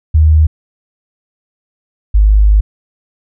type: tone pair in turn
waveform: sine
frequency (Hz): 77.78 / 51.6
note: D#2 / G#1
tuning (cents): 0 / -10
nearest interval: perfect fifth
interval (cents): 710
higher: first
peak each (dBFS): -4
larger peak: neither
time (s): 0.14-0.47 / 2.14-2.61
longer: second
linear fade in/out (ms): 10
effects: none